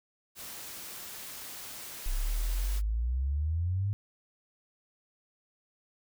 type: noise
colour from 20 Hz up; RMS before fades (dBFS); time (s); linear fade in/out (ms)
white; -43; 0.35-2.82; 50
type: exponential sweep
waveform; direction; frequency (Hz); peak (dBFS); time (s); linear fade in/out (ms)
sine; up; 31.78 to 104; -27; 2.06-3.93; 0
effects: none